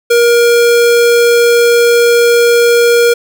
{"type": "tone", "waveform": "square", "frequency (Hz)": 473.3, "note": "A#4", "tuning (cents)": 26, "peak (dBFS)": -6, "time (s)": [0.1, 3.14], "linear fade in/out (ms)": 10, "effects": []}